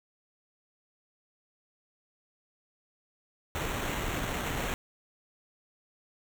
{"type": "noise with sample-and-hold", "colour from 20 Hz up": "pink", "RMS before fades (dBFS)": -33, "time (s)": [3.55, 4.74], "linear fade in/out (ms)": 0, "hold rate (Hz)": 4900, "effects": []}